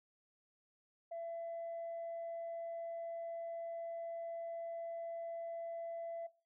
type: tone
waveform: sine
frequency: 671 Hz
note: E5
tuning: 31 cents sharp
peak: -40 dBFS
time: 1.11-6.27 s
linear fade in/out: 10 ms
effects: noise-tail reverb RT60 0.3 s tail -17 dB re dry + tanh soft clip ceiling -38 dBFS